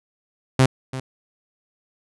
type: tone with echo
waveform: sawtooth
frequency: 130.81 Hz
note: C3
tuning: in tune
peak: -8 dBFS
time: 0.59-0.66 s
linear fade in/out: 5 ms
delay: 340 ms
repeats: 1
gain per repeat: -15 dB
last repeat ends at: 1 s
effects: resampled to 24000 Hz